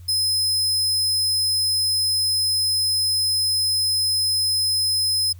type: tone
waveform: sawtooth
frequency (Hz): 5100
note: D#8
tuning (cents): +42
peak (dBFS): -16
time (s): 0.08-5.33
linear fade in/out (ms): 10
effects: added 88 Hz sine -38 dBFS peak until 5.39 s + white hiss -58 dBFS RMS until 5.39 s